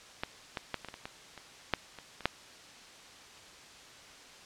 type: clicks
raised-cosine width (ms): 0.3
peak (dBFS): -16 / -18 / -16 / -26 / -25 / -27 / -23 / -29 / -10 / -29 / -29 / -9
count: 12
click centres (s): 0.235 / 0.572 / 0.743 / 0.847 / 0.886 / 0.941 / 1.055 / 1.377 / 1.737 / 1.987 / 2.207 / 2.256
effects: white hiss -52 dBFS RMS until 4.45 s + low-pass 6000 Hz 12 dB/octave